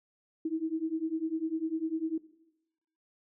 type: beating tone pair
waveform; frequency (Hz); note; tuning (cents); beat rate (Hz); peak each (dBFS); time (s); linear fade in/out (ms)
sine; 315.4 / 325.4; D#4 / E4; +24 / -22; 10; -33 / -32; 0.45-2.18; 5
effects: noise-tail reverb RT60 0.9 s tail -17 dB re dry